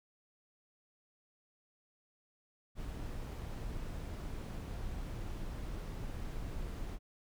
brown noise, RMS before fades -41 dBFS, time 2.75-6.99 s, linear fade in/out 50 ms, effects none

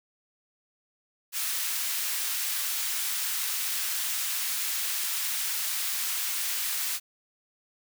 white high-pass noise, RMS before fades -30 dBFS, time 1.32-7 s, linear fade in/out 50 ms, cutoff 1400 Hz, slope 12 dB/octave, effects none

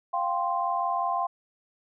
sine chord, F suspended second, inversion none, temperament equal, 698.5 / 784 / 1046.5 Hz, F5 / G5 / C6, 0 / 0 / 0 cents, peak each -29 / -30 / -28 dBFS, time 0.13-1.27 s, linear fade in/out 10 ms, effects none

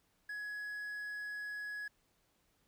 triangle tone with quantisation, 1679 Hz, G#6, 18 cents sharp, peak -38 dBFS, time 0.29-1.88 s, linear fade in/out 5 ms, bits 11, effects pink hiss -75 dBFS RMS until 2.67 s

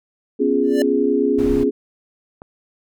sine chord, C# dominant seventh, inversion third, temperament equal, 246.9 / 277.2 / 349.2 / 415.3 Hz, B3 / C#4 / E#4 / G#4, 0 / 0 / 0 / 0 cents, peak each -22 / -19 / -23 / -18 dBFS, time 0.39-1.71 s, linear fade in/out 20 ms
square tone with exponential growth, 587.3 Hz, D5, in tune, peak -18 dBFS, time 0.63-0.82 s, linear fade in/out 2 ms, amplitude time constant 41 ms
brown noise, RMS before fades -27 dBFS, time 1.38-1.64 s, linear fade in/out 10 ms
click, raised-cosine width 1 ms, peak -23 dBFS, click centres 2.419 s
effects none

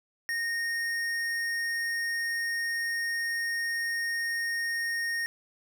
sine tone with hard clipping, 1851 Hz, A#6, 13 cents flat, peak -30 dBFS, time 0.29-5.26 s, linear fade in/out 0 ms, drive 13 dB, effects none

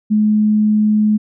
sine tone, 212.7 Hz, G#3, 42 cents sharp, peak -10 dBFS, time 0.1-1.18 s, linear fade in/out 20 ms, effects none

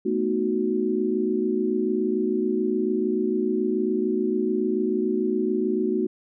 sine chord, B dominant seventh, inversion third, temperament equal, 220 / 246.9 / 311.1 / 370 Hz, A3 / B3 / D#4 / F#4, 0 / 0 / 0 / 0 cents, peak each -27 / -29 / -28 / -24 dBFS, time 0.05-6.07 s, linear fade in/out 10 ms, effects none

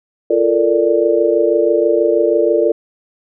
sine chord, Bb major seventh, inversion second, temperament equal with one note detuned, 344 / 440 / 466.2 / 587.3 Hz, F4 / A4 / Bb4 / D5, -26 / 0 / 0 / 0 cents, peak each -16 dBFS, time 0.3-2.72 s, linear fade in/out 5 ms, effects none

